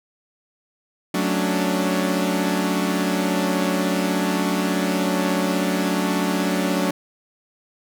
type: chord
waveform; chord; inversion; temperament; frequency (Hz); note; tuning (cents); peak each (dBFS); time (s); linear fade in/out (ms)
sawtooth; D major seventh; first; equal; 185 / 220 / 277.2 / 293.7; F#3 / A3 / C#4 / D4; 0 / 0 / 0 / 0; -19 / -23 / -23 / -21; 1.14-6.91; 5
effects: none